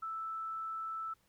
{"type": "tone", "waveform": "sine", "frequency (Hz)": 1318.5, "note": "E6", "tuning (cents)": 0, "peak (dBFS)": -37, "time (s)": [0.02, 1.14], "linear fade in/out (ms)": 10, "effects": ["pink hiss -73 dBFS RMS until 1.28 s"]}